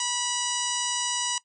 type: harmonic tone with a mistuned harmonic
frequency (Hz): 976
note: B5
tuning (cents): -21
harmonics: 1 / 2 / 3 / 4 / 5 / 6 / 7 / 8 / 9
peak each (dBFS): -34 / -38 / -32 / -37 / -37 / -33 / -36 / -38 / -34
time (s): 0-1.38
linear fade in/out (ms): 2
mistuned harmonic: 9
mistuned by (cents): -51
effects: noise-tail reverb RT60 0.1 s tail -18 dB re dry